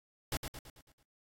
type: noise with echo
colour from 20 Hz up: pink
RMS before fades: -34 dBFS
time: 0.32-0.37 s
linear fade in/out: 2 ms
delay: 110 ms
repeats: 6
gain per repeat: -6 dB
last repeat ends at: 1.03 s
effects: AAC 48 kbps